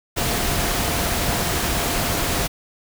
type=tone in noise; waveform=sine; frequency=696 Hz; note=F5; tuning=6 cents flat; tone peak=-32 dBFS; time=0.16-2.48 s; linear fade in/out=20 ms; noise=pink; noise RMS=-22 dBFS; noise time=0.16-2.48 s; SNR=-13 dB; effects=none